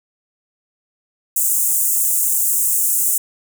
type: high-pass noise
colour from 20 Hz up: pink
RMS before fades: -17 dBFS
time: 1.36-3.18 s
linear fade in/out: 5 ms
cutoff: 7200 Hz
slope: 48 dB/octave
effects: none